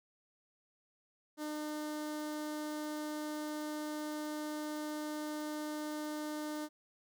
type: tone with notch filter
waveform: sawtooth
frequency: 302.6 Hz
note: D#4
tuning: 48 cents flat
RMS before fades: -40 dBFS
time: 1.37-6.69 s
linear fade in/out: 50 ms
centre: 2500 Hz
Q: 1.9
effects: none